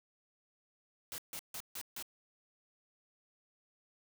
white noise bursts, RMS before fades -43 dBFS, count 5, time 1.12-2.025 s, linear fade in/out 0 ms, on 61 ms, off 150 ms, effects none

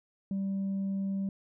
sine tone, 195 Hz, G3, 9 cents flat, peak -27 dBFS, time 0.31-1.29 s, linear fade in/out 2 ms, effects tanh soft clip ceiling -28 dBFS

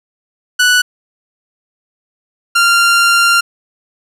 sawtooth tone pair in turn, 1480 / 1388.5 Hz, F#6 / F6, 0 / -10 cents, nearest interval minor second, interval 110 cents, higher first, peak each -4 dBFS, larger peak neither, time 0.59-0.82 / 2.55-3.41 s, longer second, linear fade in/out 10 ms, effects low-pass 11000 Hz 12 dB/octave + 7-bit

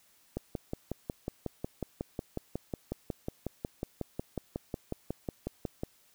click train, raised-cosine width 2 ms, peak -20 dBFS, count 31, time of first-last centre 0.37-5.834 s, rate 5.49 Hz, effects white hiss -65 dBFS RMS until 6.14 s

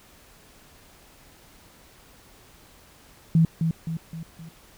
sine tone with echo, 163.2 Hz, E3, 17 cents flat, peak -14 dBFS, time 3.35-3.45 s, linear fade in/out 2 ms, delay 260 ms, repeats 4, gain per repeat -6 dB, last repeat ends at 4.49 s, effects pink hiss -53 dBFS RMS until 4.77 s

